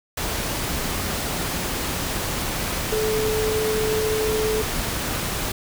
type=tone in noise; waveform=sine; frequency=433.8 Hz; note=A4; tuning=25 cents flat; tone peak=-21 dBFS; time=2.92-4.62 s; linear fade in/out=5 ms; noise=pink; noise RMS=-26 dBFS; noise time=0.17-5.52 s; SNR=+2 dB; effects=none